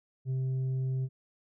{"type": "tone with tanh clipping", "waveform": "triangle", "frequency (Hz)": 130.81, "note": "C3", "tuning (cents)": 0, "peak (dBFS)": -29, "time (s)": [0.25, 1.09], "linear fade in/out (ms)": 50, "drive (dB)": 8, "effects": []}